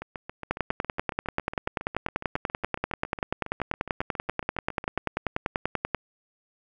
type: two click trains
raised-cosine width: 0.5 ms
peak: -10 / -20 dBFS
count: 57 / 37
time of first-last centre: 0.51-5.947 / 0.02-4.979 s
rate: 10.3 / 7.26 Hz
effects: none

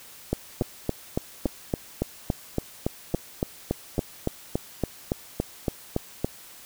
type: two click trains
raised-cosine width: 2 ms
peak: -10 / -14 dBFS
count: 22 / 5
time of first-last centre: 0.33-6.245 / 0.62-3.981 s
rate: 3.55 / 1.19 Hz
effects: white hiss -47 dBFS RMS until 6.65 s

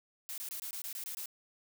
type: noise bursts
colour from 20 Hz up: blue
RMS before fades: -41 dBFS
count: 9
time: 0.29-1.258 s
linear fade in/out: 0 ms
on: 88 ms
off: 22 ms
effects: none

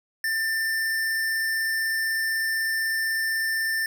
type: tone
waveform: square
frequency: 1788 Hz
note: A6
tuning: 27 cents sharp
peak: -24 dBFS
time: 0.24-3.86 s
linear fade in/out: 2 ms
effects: none

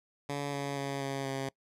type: tone with pitch steps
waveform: 10% pulse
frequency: 142.6 / 140.72 / 138.86 / 137.03 / 135.22 Hz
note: C#3 / C#3 / C#3 / C#3 / C#3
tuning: +49 / +26 / +3 / -20 / -43 cents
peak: -25 dBFS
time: 0.29-1.49 s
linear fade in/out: 5 ms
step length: 240 ms
effects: noise-tail reverb RT60 0.1 s tail -23 dB re dry + low-pass 10000 Hz 12 dB/octave

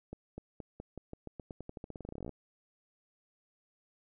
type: accelerating click train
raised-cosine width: 2 ms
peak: -29 dBFS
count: 27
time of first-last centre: 0.13-2.293 s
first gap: 250 ms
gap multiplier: 0.89
effects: none

